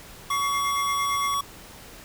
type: tone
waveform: square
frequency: 1125 Hz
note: C#6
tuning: 25 cents sharp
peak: -24 dBFS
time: 0.3-1.41 s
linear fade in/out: 5 ms
type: tone with tremolo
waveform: triangle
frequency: 2115 Hz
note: C7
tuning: 18 cents sharp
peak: -27 dBFS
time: 0.31-1.34 s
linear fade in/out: 0 ms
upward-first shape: sine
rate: 8.8 Hz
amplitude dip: 90%
effects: pink hiss -45 dBFS RMS until 2.04 s